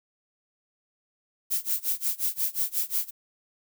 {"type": "noise with tremolo", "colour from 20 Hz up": "violet", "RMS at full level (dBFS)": -25, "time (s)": [1.5, 3.11], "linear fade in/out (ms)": 20, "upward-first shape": "sine", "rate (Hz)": 5.6, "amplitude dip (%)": 95, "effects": []}